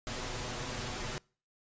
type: noise with comb filter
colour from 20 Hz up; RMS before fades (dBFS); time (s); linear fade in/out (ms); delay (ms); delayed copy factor
pink; -38; 0.07-1.18; 0; 8.1; +0.65
effects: noise-tail reverb RT60 0.4 s tail -25 dB re dry + resampled to 16000 Hz